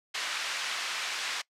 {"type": "band-pass noise", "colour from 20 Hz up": "pink", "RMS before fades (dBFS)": -34, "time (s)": [0.14, 1.42], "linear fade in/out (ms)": 10, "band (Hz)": [1500, 5200], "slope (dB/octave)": 12, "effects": ["noise-tail reverb RT60 0.1 s tail -22 dB re dry", "low-pass 12000 Hz 12 dB/octave"]}